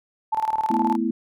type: tone with tremolo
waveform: sine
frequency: 876 Hz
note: A5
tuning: 8 cents flat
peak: -18 dBFS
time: 0.32-0.96 s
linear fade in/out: 10 ms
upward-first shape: square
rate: 19 Hz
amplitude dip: 75%
type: chord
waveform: sine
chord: A suspended second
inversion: none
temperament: just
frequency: 220 / 247.5 / 330 Hz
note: A3 / B3 / E4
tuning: 0 / +4 / +2 cents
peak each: -25 dBFS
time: 0.7-1.11 s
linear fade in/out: 5 ms
effects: none